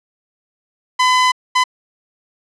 sawtooth tone bursts at uneven times, 1010 Hz, B5, 39 cents sharp, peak -7 dBFS, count 2, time 0.99-1.32 / 1.55-1.64 s, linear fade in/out 10 ms, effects low-pass 6000 Hz 12 dB/octave

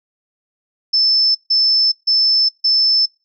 sine tone bursts, 5274 Hz, E8, in tune, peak -11 dBFS, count 4, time 0.93-3.06 s, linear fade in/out 10 ms, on 420 ms, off 150 ms, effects noise-tail reverb RT60 0.3 s tail -25 dB re dry

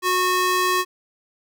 square tone with high-pass filter, 365.7 Hz, F#4, 20 cents flat, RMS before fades -20 dBFS, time 0.02-0.85 s, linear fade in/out 50 ms, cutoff 750 Hz, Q 1.3, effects none

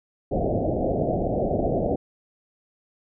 white low-pass noise, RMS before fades -24 dBFS, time 0.31-1.96 s, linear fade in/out 10 ms, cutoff 730 Hz, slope 96 dB/octave, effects none

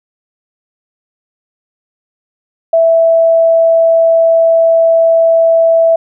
sine tone, 659.3 Hz, E5, in tune, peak -5 dBFS, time 2.73-5.96 s, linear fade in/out 5 ms, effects none

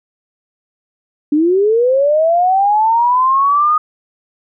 sine linear sweep, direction up, 286.8 to 1244.5 Hz, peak -9 dBFS, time 1.32-3.78 s, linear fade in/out 5 ms, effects none

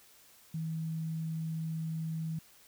sine tone, 160.9 Hz, E3, 42 cents flat, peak -33 dBFS, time 0.54-2.39 s, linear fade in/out 5 ms, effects white hiss -60 dBFS RMS until 2.67 s

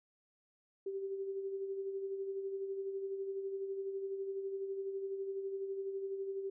sine tone with tremolo, 390 Hz, G4, 9 cents flat, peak -35 dBFS, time 0.86-6.5 s, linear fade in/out 5 ms, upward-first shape sine, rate 12 Hz, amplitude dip 45%, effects none

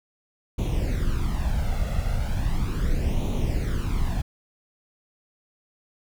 brown noise with flanger, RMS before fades -24 dBFS, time 0.58-4.22 s, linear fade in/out 10 ms, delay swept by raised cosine 0.3 to 1.5 ms, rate 0.37 Hz, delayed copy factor +0.7, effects none

